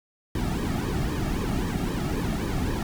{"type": "noise with flanger", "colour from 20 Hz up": "brown", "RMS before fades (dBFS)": -27, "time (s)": [0.35, 2.83], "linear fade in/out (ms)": 2, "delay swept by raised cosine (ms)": [1.4, 2.04], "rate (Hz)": 3.8, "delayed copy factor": -0.75, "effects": []}